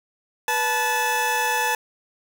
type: tone pair together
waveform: 20% pulse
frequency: 489.5 / 869.2 Hz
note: B4 / A5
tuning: -15 / -21 cents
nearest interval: minor seventh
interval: 994 cents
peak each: -23 / -16 dBFS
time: 0.48-1.75 s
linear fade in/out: 2 ms
effects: none